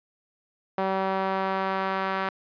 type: tone with band-pass filter sweep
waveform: sawtooth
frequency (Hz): 191.5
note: G3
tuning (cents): -40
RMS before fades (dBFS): -27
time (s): 0.78-2.29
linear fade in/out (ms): 2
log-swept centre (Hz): 780 to 1300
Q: 1.3
effects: resampled to 11025 Hz